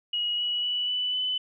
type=tone with pitch steps; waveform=sine; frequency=2900 / 2927 / 2954 / 2982 / 3009 Hz; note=F#7 / F#7 / F#7 / F#7 / F#7; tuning=-35 / -19 / -3 / +13 / +28 cents; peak=-25 dBFS; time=0.13-1.38 s; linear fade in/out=5 ms; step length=250 ms; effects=none